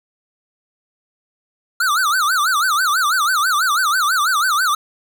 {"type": "tone with vibrato", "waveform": "square", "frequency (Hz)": 1337, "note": "E6", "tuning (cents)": 24, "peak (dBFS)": -15, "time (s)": [1.8, 4.75], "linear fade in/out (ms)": 5, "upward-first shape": "sine", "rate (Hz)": 6.1, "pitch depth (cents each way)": 250, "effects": []}